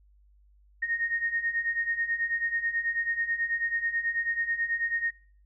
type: beating tone pair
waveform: sine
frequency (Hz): 1849 / 1858.2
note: A#6 / A#6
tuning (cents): -15 / -6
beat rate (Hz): 9.2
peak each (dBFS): -32 / -28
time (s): 0.82-5.11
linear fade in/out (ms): 10
effects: noise-tail reverb RT60 0.5 s tail -22 dB re dry + added 50 Hz sine -57 dBFS peak until 5.45 s